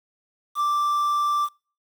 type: tone with quantisation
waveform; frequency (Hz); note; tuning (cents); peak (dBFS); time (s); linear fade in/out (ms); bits
triangle; 1174.7; D6; 0; -18; 0.55-1.49; 50; 7
effects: noise-tail reverb RT60 0.4 s tail -26 dB re dry